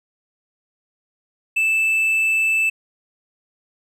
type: tone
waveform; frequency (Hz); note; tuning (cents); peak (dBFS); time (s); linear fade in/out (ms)
triangle; 2637; E7; 0; -14; 1.56-2.7; 10
effects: none